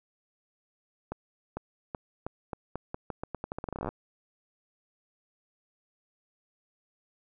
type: accelerating click train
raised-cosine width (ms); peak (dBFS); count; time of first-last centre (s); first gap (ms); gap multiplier
1; -20; 25; 1.12-3.89; 450; 0.84
effects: none